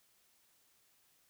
silence, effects white hiss -71 dBFS RMS until 1.29 s

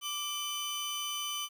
sawtooth tone pair together, 1175 / 3020 Hz, D6 / F#7, +1 / +35 cents, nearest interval octave + major third, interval 1634 cents, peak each -36 / -32 dBFS, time 0.01-1.49 s, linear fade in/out 50 ms, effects 11-bit

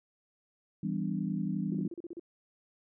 sine chord, E minor seventh, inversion none, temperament equal with one note detuned, 164.81 / 196 / 248.9 / 293.7 Hz, E3 / G3 / B3 / D4, 0 / 0 / +14 / 0 cents, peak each -35 / -33 / -39 / -39 dBFS, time 0.83-1.88 s, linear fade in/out 5 ms
sine tone bursts, 342 Hz, F4, 36 cents flat, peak -38 dBFS, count 8, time 1.72-2.196 s, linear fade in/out 2 ms, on 28 ms, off 36 ms
effects none

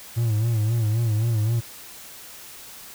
triangle tone with vibrato, 111.7 Hz, A2, 27 cents sharp, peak -17 dBFS, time 0.16-1.61 s, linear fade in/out 20 ms, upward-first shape sine, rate 3.8 Hz, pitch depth 98 cents each way, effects white hiss -42 dBFS RMS until 2.94 s

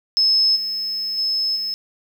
sine tone with level steps, 5200 Hz, E8, 24 cents flat, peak -13 / -22 / -18 / -22 dBFS, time 0.17-1.74 s, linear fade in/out 0 ms, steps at 0.55 / 1.17 / 1.55 s, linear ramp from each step 20 ms, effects 7-bit

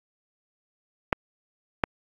clicks, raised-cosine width 0.5 ms, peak -5 dBFS, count 2, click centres 1.128 / 1.838 s, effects AAC 32 kbps

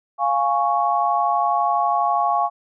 sine chord, Db major, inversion first, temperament equal, 698.5 / 830.6 / 1108.7 Hz, F5 / Ab5 / Db6, 0 / 0 / 0 cents, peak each -21 dBFS, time 0.18-2.5 s, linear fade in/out 50 ms, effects none

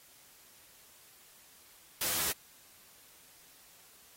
white noise with comb filter, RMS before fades -32 dBFS, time 2.01-2.32 s, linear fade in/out 2 ms, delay 12 ms, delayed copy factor +0.7, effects white hiss -59 dBFS RMS until 4.16 s + AAC 48 kbps

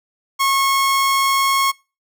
sawtooth tone, 1091 Hz, C#6, 28 cents flat, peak -11 dBFS, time 0.39-1.72 s, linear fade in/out 20 ms, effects noise-tail reverb RT60 0.3 s tail -24 dB re dry

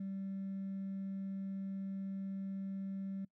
triangle tone with hard clipping, 194 Hz, G3, 18 cents flat, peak -38 dBFS, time 0-3.25 s, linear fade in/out 5 ms, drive 2 dB, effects noise-tail reverb RT60 0.1 s tail -23 dB re dry

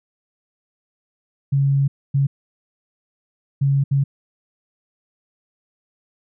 sine tone bursts at uneven times, 138.59 Hz, C#3, in tune, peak -14 dBFS, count 4, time 1.52-1.88 / 2.14-2.27 / 3.61-3.84 / 3.91-4.04 s, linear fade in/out 10 ms, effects none

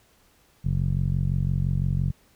15% pulse tone with low-pass filter, 45.88 Hz, F#1, 14 cents flat, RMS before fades -24 dBFS, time 0.64-2.12 s, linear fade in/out 20 ms, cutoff 150 Hz, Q 2.3, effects pink hiss -61 dBFS RMS until 2.35 s

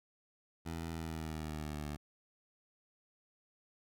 15% pulse tone with pitch glide, 82.41 to 74.27 Hz, E2 to D2, 0 to +20 cents, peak -33 dBFS, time 0.65-1.97 s, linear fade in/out 20 ms, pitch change -180 cents, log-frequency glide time 0.9-1.84 s, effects none

